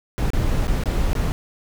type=noise with dropouts; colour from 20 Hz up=brown; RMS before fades=-20 dBFS; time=0.18-1.32 s; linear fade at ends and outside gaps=0 ms; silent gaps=0.303-0.334 / 0.67-0.679 / 0.836-0.857 / 1.131-1.152 s; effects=none